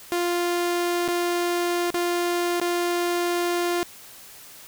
sawtooth tone with dropouts, 349.2 Hz, F4, in tune, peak -18 dBFS, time 0.12-3.83 s, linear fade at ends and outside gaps 0 ms, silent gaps 1.078-1.085 / 1.904-1.943 / 2.599-2.615 s, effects white hiss -45 dBFS RMS until 4.67 s

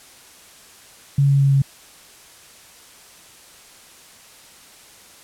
sine tone with pitch steps, 140 / 139.11 / 138.23 / 137.36 Hz, C#3 / C#3 / C#3 / C#3, +18 / +6 / -5 / -15 cents, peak -12 dBFS, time 1.18-1.62 s, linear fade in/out 5 ms, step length 110 ms, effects white hiss -46 dBFS RMS until 5.23 s + low-pass 11000 Hz 12 dB/octave

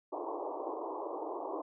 pink band-pass noise, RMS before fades -39 dBFS, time 0.12-1.62 s, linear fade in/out 10 ms, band 300 to 1100 Hz, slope 96 dB/octave, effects none

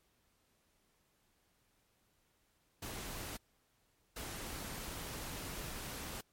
pink noise bursts at uneven times, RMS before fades -44 dBFS, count 2, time 2.82-3.37 / 4.16-6.21 s, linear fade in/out 5 ms, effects pink hiss -75 dBFS RMS until 6.32 s + MP3 64 kbps

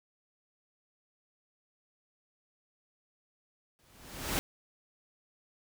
pink noise with exponential growth, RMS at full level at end -29 dBFS, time 3.79-4.39 s, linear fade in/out 0 ms, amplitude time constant 130 ms, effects none

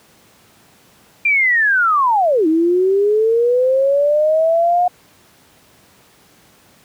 sine linear two-way sweep, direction down then up, 2399 to 311.1 to 722 Hz, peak -11 dBFS, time 1.25-4.88 s, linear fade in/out 5 ms, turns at 2.47 s, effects pink hiss -50 dBFS RMS until 6.84 s + high-pass 100 Hz 12 dB/octave

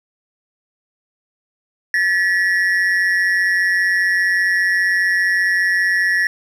triangle ring-modulated tone, 1829 Hz, A#6, 33 cents flat, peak -9 dBFS, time 1.94-6.27 s, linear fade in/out 0 ms, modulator 92.5 Hz, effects none

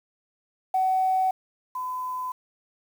sine tone pair in turn, 753 / 1011.2 Hz, F#5 / B5, +30 / +41 cents, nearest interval perfect fourth, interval 511 cents, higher second, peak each -19 / -28 dBFS, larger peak first, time 0.74-1.31 / 1.75-2.32 s, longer neither, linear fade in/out 5 ms, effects tanh soft clip ceiling -15 dBFS + 8-bit

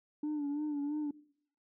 sine tone with vibrato, 293.7 Hz, D4, in tune, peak -30 dBFS, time 0.23-1.11 s, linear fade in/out 5 ms, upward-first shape sine, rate 3 Hz, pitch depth 57 cents each way, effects noise-tail reverb RT60 0.6 s tail -21 dB re dry + tanh soft clip ceiling -31 dBFS

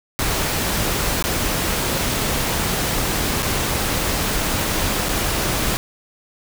pink noise with dropouts, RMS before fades -21 dBFS, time 0.19-5.77 s, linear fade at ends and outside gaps 0 ms, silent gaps 1.225-1.24 / 3.423-3.429 / 5.086-5.091 s, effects none

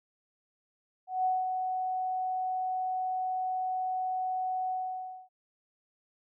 sine tone with ADSR envelope, 744 Hz, F#5, 9 cents sharp, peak -24 dBFS, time 1.07-5.29 s, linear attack 180 ms, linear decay 200 ms, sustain -5 dB, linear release 590 ms, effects none

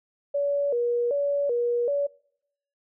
sine tone with vibrato, 522 Hz, C5, 4 cents flat, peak -22 dBFS, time 0.34-2.07 s, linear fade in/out 10 ms, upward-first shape square, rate 1.3 Hz, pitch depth 150 cents each way, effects noise-tail reverb RT60 0.8 s tail -26 dB re dry

